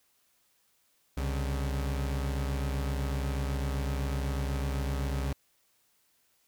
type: tone pair together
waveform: 40% pulse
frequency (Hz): 67 / 141.97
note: C2 / C#3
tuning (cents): +42 / +42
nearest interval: octave + minor second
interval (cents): 1300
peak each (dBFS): -29 / -36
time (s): 1.17-5.33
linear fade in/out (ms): 5
effects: white hiss -70 dBFS RMS until 6.47 s